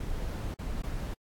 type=noise with dropouts; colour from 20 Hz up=brown; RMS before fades=-34 dBFS; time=0-1.14 s; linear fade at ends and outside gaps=5 ms; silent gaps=0.542-0.588 / 0.822-0.834 s; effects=AAC 64 kbps